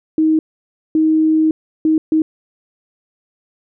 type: tone bursts at uneven times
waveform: sine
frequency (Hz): 314.9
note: D#4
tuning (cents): +21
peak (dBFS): -10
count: 4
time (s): 0.18-0.39 / 0.95-1.51 / 1.85-1.98 / 2.12-2.22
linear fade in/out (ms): 2
effects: none